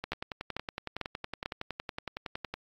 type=two click trains; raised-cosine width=0.3 ms; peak=-16 / -19 dBFS; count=4 / 28; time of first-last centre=0.12-1.459 / 0.04-2.54 s; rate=2.24 / 10.8 Hz; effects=AAC 48 kbps